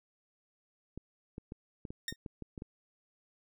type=clicks; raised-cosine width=3 ms; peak=-29 dBFS; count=10; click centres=0.976 / 1.381 / 1.521 / 1.852 / 1.905 / 2.125 / 2.262 / 2.423 / 2.578 / 2.621 s
type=tone with exponential decay; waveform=15% pulse; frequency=1842 Hz; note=A#6; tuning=21 cents flat; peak=-25 dBFS; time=2.08-2.16 s; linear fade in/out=2 ms; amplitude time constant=16 ms
effects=none